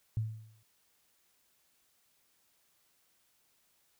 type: tone with exponential decay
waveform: sine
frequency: 110 Hz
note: A2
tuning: in tune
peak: -27 dBFS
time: 0.17-0.63 s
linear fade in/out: 0 ms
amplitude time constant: 100 ms
effects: white hiss -72 dBFS RMS until 3.99 s